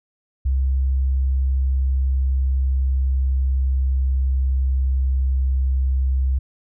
sine tone with pitch glide, 66.2 to 65.67 Hz, C2 to C2, +21 to +7 cents, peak -16 dBFS, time 0.45-6.39 s, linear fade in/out 10 ms, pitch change -14 cents, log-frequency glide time 1-5.01 s, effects none

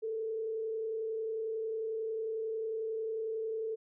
sine tone with frequency modulation, 443.6 Hz, A4, 14 cents sharp, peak -33 dBFS, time 0.02-3.76 s, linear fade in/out 20 ms, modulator 31.1 Hz, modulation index 0.34, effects none

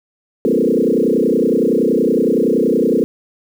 sine tone with frequency modulation, 350 Hz, F4, 4 cents sharp, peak -11 dBFS, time 0.45-3.04 s, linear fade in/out 0 ms, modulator 30.7 Hz, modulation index 4.5, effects 7-bit

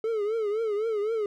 triangle tone with vibrato, 431.8 Hz, A4, 33 cents flat, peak -23 dBFS, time 0.04-1.26 s, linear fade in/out 2 ms, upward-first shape triangle, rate 3.9 Hz, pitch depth 130 cents each way, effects none

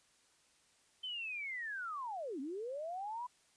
sine linear two-way sweep, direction down then up, 3100 to 253.4 to 1004 Hz, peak -39 dBFS, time 1.03-3.27 s, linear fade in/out 10 ms, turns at 2.4 s, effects white hiss -70 dBFS RMS until 3.56 s + resampled to 22050 Hz

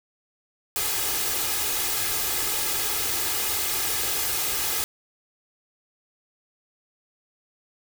white noise with comb filter, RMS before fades -26 dBFS, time 0.76-4.84 s, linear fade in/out 0 ms, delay 2.4 ms, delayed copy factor +0.65, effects none

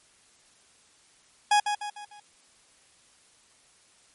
40% pulse tone with echo, 830.6 Hz, G#5, in tune, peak -17 dBFS, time 1.51-1.6 s, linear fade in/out 5 ms, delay 150 ms, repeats 4, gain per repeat -7 dB, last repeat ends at 2.2 s, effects white hiss -60 dBFS RMS until 4.14 s + MP3 48 kbps

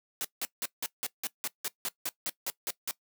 white noise bursts, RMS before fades -33 dBFS, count 14, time 0.21-2.91 s, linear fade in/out 0 ms, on 35 ms, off 170 ms, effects noise-tail reverb RT60 0.1 s tail -19 dB re dry + high-pass 200 Hz 12 dB/octave

